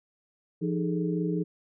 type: tone cluster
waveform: sine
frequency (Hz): 171.1 / 307.3 / 409.1 / 433.9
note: F3 / D#4 / G#4 / A4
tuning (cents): -35 / -21 / -26 / -24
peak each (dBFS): -28 / -31 / -35 / -35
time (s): 0.61-1.44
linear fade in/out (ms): 20
effects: none